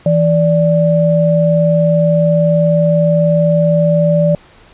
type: tone pair together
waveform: sine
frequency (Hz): 164.3 / 585.5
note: E3 / D5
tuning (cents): -5 / -5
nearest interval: octave + minor seventh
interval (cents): 2200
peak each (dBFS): -11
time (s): 0.06-4.35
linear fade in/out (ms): 2
effects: pink hiss -44 dBFS RMS until 4.73 s + resampled to 8000 Hz